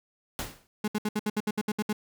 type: noise with exponential decay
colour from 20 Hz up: pink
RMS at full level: -30 dBFS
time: 0.39-0.67 s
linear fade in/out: 0 ms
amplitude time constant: 60 ms
type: tone bursts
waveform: 35% pulse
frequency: 211.4 Hz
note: G#3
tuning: 31 cents sharp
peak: -24 dBFS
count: 11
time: 0.84-1.929 s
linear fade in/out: 5 ms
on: 39 ms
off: 66 ms
effects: none